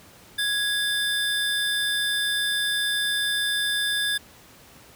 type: tone pair together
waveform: square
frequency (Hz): 1661.2 / 3557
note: G#6 / A7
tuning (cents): 0 / +18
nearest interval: octave + minor second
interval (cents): 1318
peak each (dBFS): -26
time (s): 0.38-4.18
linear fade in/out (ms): 10
effects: pink hiss -50 dBFS RMS until 4.95 s + high-pass 60 Hz 12 dB/octave